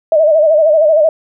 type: tone with vibrato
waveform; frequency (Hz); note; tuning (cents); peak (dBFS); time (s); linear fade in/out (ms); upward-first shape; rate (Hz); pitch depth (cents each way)
sine; 622.3; D#5; 0; -6; 0.12-1.09; 2; sine; 13; 92
effects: none